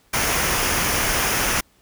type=noise with comb filter; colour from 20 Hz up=pink; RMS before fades=-21 dBFS; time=0.13-1.61 s; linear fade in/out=10 ms; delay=0.25 ms; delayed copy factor=-0.5; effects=pink hiss -59 dBFS RMS until 1.81 s